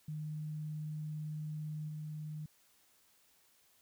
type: tone with level steps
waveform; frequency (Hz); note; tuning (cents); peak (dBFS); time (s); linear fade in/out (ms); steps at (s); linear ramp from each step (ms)
sine; 153; D#3; -29; -38 / -40; 0.08-2.46; 5; 1.88; 10
effects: white hiss -69 dBFS RMS until 3.81 s